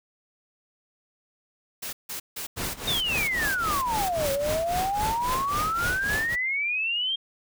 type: noise bursts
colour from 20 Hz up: white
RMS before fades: -34 dBFS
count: 10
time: 1.82-4.36 s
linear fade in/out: 10 ms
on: 110 ms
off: 160 ms
type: noise with tremolo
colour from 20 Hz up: pink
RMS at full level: -29 dBFS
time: 2.56-6.36 s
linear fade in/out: 20 ms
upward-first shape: triangle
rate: 3.7 Hz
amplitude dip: 90%
type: exponential two-way sweep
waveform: sine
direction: down then up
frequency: 3729 to 544 to 3231 Hz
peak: -24 dBFS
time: 2.87-7.16 s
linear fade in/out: 10 ms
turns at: 4.31 s
effects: none